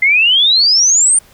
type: exponential sweep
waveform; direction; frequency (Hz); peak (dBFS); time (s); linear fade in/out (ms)
sine; up; 2063 to 9150; -7; 0.02-1.19; 5
effects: pink hiss -46 dBFS RMS until 1.33 s